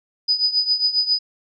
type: tone with tremolo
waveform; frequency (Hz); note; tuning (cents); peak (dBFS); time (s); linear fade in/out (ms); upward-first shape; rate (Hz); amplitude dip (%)
sine; 4978; D#8; 0; -13; 0.28-1.19; 10; triangle; 7.4; 85
effects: none